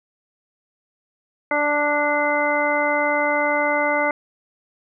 harmonic tone, 293.7 Hz, D4, in tune, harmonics 1 / 2 / 3 / 4 / 5 / 7, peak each -28 / -22 / -24 / -28 / -26 / -23 dBFS, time 1.51-4.11 s, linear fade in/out 2 ms, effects none

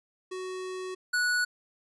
square tone pair in turn, 371.6 / 1470.2 Hz, F#4 / F#6, +7 / -11 cents, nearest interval 2 octaves, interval 2382 cents, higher second, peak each -35 / -25 dBFS, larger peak second, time 0.31-0.95 / 1.13-1.45 s, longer first, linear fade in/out 10 ms, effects resampled to 22050 Hz

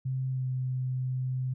sine tone with pitch glide, 130.81 to 128.64 Hz, C3 to C3, 0 to -29 cents, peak -28 dBFS, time 0.05-1.54 s, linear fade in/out 10 ms, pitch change -29 cents, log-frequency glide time 0.3-0.46 s, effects none

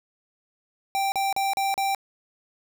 square tone bursts, 784 Hz, G5, in tune, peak -23 dBFS, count 5, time 0.95-1.948 s, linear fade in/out 0 ms, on 170 ms, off 37 ms, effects none

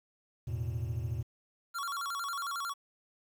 triangle chord, E suspended fourth, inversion none, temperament just, 82.41 / 109.88 / 123.61 Hz, E2 / A2 / B2, 0 / -2 / +2 cents, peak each -36 / -34 / -35 dBFS, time 0.47-1.23 s, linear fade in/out 10 ms
square tone with vibrato, 1244.5 Hz, D#6, in tune, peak -35 dBFS, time 1.74-2.74 s, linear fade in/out 20 ms, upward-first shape square, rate 11 Hz, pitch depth 180 cents each way
effects 10-bit

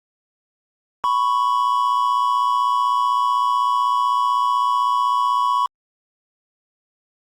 triangle tone pair together, 991 / 1106.9 Hz, B5 / C#6, +6 / -3 cents, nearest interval major second, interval 191 cents, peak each -17 dBFS, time 1.04-5.66 s, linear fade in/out 0 ms, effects Opus 48 kbps

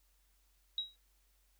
sine tone with exponential decay, 3837 Hz, A#7, 49 cents sharp, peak -30 dBFS, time 0.78-0.96 s, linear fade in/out 2 ms, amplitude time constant 38 ms, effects added 47 Hz sine -70 dBFS peak until 1.59 s + white hiss -75 dBFS RMS until 1.59 s

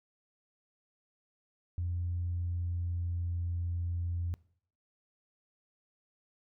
sine tone with pitch glide, 87.31 to 86.46 Hz, F2 to F2, 0 to -17 cents, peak -30 dBFS, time 1.78-4.34 s, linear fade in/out 0 ms, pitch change -17 cents, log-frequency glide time 2.19-3.42 s, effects noise-tail reverb RT60 0.6 s tail -23 dB re dry + tanh soft clip ceiling -26 dBFS

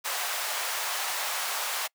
pink high-pass noise, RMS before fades -31 dBFS, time 0.04-1.88 s, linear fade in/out 20 ms, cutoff 690 Hz, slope 24 dB/octave, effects noise-tail reverb RT60 0.1 s tail -26 dB re dry

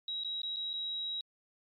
sine tone with dropouts, 3845 Hz, B7, 47 cents flat, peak -34 dBFS, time 0.08-1.21 s, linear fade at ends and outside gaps 2 ms, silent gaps 0.237-0.246 / 0.418-0.432 / 0.562-0.567 / 0.732-0.737 s, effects MP3 32 kbps

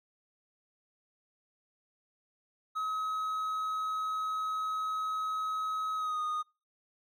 triangle tone with pitch glide, 1276 to 1235.4 Hz, D#6 to D#6, +43 to -13 cents, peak -29 dBFS, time 2.75-6.43 s, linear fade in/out 20 ms, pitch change -56 cents, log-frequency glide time 5.96-6.21 s, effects noise-tail reverb RT60 0.3 s tail -26 dB re dry

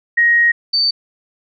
sine tone pair in turn, 1881 / 4568 Hz, A#6 / D8, +15 / -49 cents, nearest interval octave + minor third, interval 1536 cents, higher second, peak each -9 / -12 dBFS, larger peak first, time 0.17-0.52 / 0.73-0.91 s, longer first, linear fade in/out 10 ms, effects none

